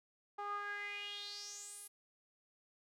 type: tone with band-pass filter sweep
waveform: sawtooth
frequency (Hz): 408.6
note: G#4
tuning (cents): -28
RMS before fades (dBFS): -45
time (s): 0.38-1.88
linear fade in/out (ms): 10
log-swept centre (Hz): 960 to 11000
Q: 5.9
effects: none